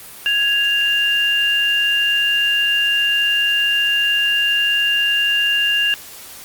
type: tone pair together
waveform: sine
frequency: 1661.2 / 2795 Hz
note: G#6 / F7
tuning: 0 / +1 cents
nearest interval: major sixth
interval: 901 cents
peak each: -20 / -15 dBFS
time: 0.26-5.94 s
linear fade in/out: 0 ms
effects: white hiss -37 dBFS RMS until 6.44 s + Opus 32 kbps